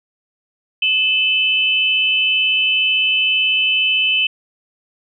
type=tone pair together; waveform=sine; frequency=2609 / 3031 Hz; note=E7 / F#7; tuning=-18 / +41 cents; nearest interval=minor third; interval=259 cents; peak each=-16 dBFS; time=0.82-4.27 s; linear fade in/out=5 ms; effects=none